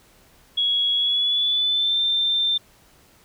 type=tone with pitch glide; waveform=sine; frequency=3337 to 3577 Hz; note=G#7 to A7; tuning=+8 to +28 cents; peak=-18 dBFS; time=0.57-2.58 s; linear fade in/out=10 ms; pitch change=+120 cents; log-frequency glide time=0.94-2 s; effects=pink hiss -55 dBFS RMS until 3.24 s